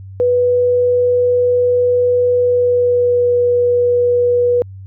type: tone with pitch glide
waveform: sine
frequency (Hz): 492.1 to 486.7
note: B4 to B4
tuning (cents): -6 to -25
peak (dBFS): -10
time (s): 0.2-4.62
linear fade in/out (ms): 0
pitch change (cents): -19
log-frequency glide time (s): 2.36-3.33
effects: added 96 Hz sine -30 dBFS peak until 4.86 s

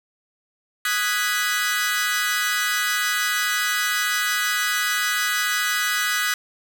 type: chord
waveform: sawtooth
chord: G# minor seventh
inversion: second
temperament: equal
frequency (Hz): 1244.5 / 1480 / 1661.2 / 1975.5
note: D#6 / F#6 / G#6 / B6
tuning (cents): 0 / 0 / 0 / 0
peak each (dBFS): -24 / -22 / -23 / -22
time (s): 0.85-6.34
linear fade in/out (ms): 2
effects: none

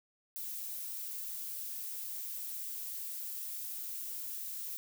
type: noise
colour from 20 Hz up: violet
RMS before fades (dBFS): -41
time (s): 0.36-4.77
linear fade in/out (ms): 0
effects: none

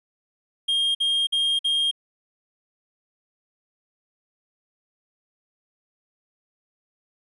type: tone bursts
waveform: triangle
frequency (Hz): 3225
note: G7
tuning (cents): +48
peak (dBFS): -18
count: 4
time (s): 0.68-1.913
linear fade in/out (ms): 10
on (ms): 270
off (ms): 51
effects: resampled to 24000 Hz + 10-bit

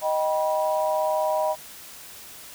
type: chord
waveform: sine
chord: Eb augmented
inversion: none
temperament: just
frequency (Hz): 622.3 / 777.8 / 972.3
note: Eb5 / G5 / B5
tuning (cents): 0 / -14 / -27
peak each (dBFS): -23 / -28 / -27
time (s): 0.01-1.56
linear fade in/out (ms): 50
effects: white hiss -43 dBFS RMS until 2.54 s

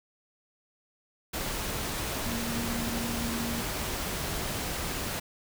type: tone in noise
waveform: sine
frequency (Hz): 233.1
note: A#3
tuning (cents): 0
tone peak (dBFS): -33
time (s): 2.26-3.61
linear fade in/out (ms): 10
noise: pink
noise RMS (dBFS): -33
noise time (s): 1.33-5.2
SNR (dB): -3
effects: none

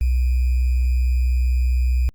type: tone with sample-and-hold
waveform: sine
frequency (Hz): 62.3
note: B1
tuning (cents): +16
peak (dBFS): -15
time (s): 0.01-2.09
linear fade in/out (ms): 0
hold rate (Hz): 2450
effects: Opus 32 kbps

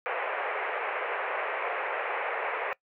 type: band-pass noise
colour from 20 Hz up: pink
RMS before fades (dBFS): -32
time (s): 0.06-2.73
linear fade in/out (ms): 0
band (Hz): 440 to 2500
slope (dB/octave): 48
effects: noise-tail reverb RT60 0.1 s tail -21 dB re dry

